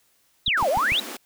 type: exponential two-way sweep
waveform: sine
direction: down then up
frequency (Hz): 4020 to 506 to 4020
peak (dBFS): -19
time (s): 0.46-1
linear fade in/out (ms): 5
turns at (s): 0.69
type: click train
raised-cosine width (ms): 5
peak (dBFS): -20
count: 4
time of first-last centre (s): 0.48-0.921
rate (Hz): 6.81
type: high-pass noise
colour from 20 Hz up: pink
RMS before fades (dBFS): -36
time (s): 0.57-1.17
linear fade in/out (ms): 5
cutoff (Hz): 200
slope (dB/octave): 96
effects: white hiss -64 dBFS RMS until 1.25 s